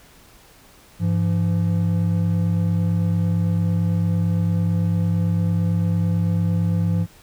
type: tone pair together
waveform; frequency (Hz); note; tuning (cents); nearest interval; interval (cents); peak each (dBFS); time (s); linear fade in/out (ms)
triangle; 101.08 / 170; G#2 / F3; -46 / -46; major sixth; 900; -18; 0.99-7.07; 50
effects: pink hiss -50 dBFS RMS until 7.22 s